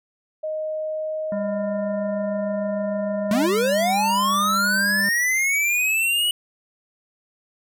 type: tone with pitch glide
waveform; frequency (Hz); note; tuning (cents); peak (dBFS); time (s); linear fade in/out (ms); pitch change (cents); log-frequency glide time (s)
sine; 622.3 to 626.6; D#5 to D#5; 0 to +12; -24; 0.43-3.47; 10; +12; 0.8-1.6
type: harmonic tone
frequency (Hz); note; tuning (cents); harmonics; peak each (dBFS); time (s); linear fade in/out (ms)
200; G3; +35; 1 / 3 / 5 / 7 / 9; -26 / -36 / -40 / -43 / -45; 1.32-5.09; 2
type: linear sweep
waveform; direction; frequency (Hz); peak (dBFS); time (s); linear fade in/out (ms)
square; up; 200.2 to 2950; -19; 3.31-6.31; 2
effects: none